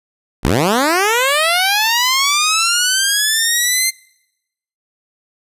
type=linear sweep; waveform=10% pulse; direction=up; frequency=44.16 to 2100 Hz; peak=-4 dBFS; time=0.43-3.91 s; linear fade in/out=20 ms; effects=noise-tail reverb RT60 0.9 s tail -26 dB re dry + resampled to 32000 Hz